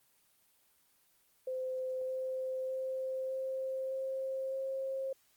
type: tone with pitch steps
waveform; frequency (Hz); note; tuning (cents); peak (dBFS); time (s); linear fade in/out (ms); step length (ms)
sine; 516 / 519.6 / 523.2 / 526.8 / 530.5 / 534.2; C5 / C5 / C5 / C5 / C5 / C5; -24 / -12 / 0 / +12 / +24 / +36; -34; 1.47-5.13; 5; 610
effects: white hiss -70 dBFS RMS until 5.36 s + Opus 24 kbps